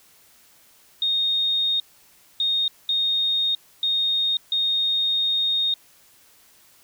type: tone bursts at uneven times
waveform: sine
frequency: 3700 Hz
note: A#7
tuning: 14 cents flat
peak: -19 dBFS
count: 5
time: 1.02-1.8 / 2.4-2.68 / 2.89-3.55 / 3.83-4.37 / 4.52-5.74 s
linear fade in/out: 2 ms
effects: white hiss -55 dBFS RMS until 6.83 s